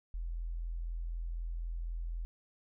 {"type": "tone", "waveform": "sine", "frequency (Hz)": 42, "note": "E1", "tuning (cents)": 33, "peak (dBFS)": -35, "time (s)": [0.14, 2.25], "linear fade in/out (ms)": 0, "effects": []}